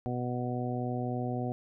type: harmonic tone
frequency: 123.47 Hz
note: B2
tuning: in tune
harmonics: 1 / 2 / 3 / 4 / 5 / 6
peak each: -34 / -35 / -40 / -41 / -42 / -39 dBFS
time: 0.06-1.52 s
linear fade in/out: 0 ms
effects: none